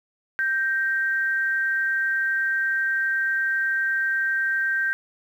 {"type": "tone pair together", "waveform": "sine", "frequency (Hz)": [1568, 1864.7], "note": ["G6", "A#6"], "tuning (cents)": [0, 0], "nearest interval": "minor third", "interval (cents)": 300, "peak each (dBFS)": [-21, -30], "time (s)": [0.39, 4.93], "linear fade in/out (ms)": 0, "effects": ["9-bit"]}